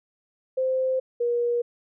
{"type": "tone pair in turn", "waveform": "sine", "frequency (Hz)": [520, 477.7], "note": ["C5", "A#4"], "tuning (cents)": [-11, 42], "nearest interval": "minor second", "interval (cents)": 147, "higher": "first", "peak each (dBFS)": -21, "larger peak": "neither", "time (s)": [[0.57, 1], [1.2, 1.62]], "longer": "first", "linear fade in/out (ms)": 10, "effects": []}